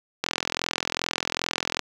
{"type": "click train", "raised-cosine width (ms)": 0.2, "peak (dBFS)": -6, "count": 67, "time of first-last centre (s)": [0.24, 1.793], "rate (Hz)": 42.5, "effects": ["high-pass 150 Hz 12 dB/octave", "7-bit"]}